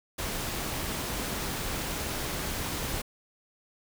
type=noise; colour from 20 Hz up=pink; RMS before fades=-33 dBFS; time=0.18-3.02 s; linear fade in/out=10 ms; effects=none